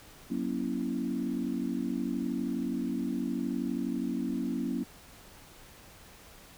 sine chord, F# dominant seventh, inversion none, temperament equal with one note detuned, 185 / 238 / 277.2 / 329.6 Hz, F#3 / A#3 / C#4 / E4, 0 / +36 / 0 / 0 cents, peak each -37 / -33 / -34 / -38 dBFS, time 0.3-4.84 s, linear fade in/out 10 ms, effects pink hiss -53 dBFS RMS until 6.57 s

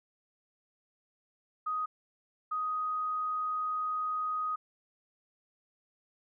sine tone bursts at uneven times, 1250 Hz, D#6, 8 cents sharp, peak -30 dBFS, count 2, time 1.66-1.86 / 2.51-4.56 s, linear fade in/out 10 ms, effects none

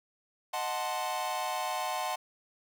45% pulse chord, D# diminished seventh, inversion none, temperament equal, 622.3 / 740 / 880 / 1046.5 Hz, D#5 / F#5 / A5 / C6, 0 / 0 / 0 / 0 cents, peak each -40 / -35 / -37 / -37 dBFS, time 0.53-2.16 s, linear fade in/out 10 ms, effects none

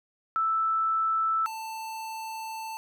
sine / square tone pair in turn, 1319 / 887.2 Hz, E6 / A5, +1 / +14 cents, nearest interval perfect fifth, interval 687 cents, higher first, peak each -23 / -35 dBFS, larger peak first, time 0.36-1.46 / 1.46-2.77 s, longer second, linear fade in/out 0 ms, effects none

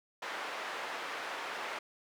white band-pass noise, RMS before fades -40 dBFS, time 0.22-1.79 s, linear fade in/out 5 ms, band 490 to 1800 Hz, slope 12 dB/octave, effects none

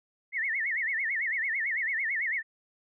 sine tone with vibrato, 1975 Hz, B6, in tune, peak -27 dBFS, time 0.32-2.43 s, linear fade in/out 50 ms, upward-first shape sine, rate 9 Hz, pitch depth 200 cents each way, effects none

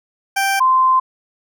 20% pulse / sine tone pair in turn, 784 / 1038.5 Hz, G5 / C6, 0 / -13 cents, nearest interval perfect fourth, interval 487 cents, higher second, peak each -10 dBFS, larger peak neither, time 0.36-0.6 / 0.6-1 s, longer second, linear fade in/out 10 ms, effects none

